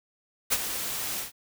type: noise with ADSR envelope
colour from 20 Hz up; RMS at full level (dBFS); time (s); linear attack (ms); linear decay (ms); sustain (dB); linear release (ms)
white; -22; 0.5-1.32; 28; 40; -10; 130
effects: none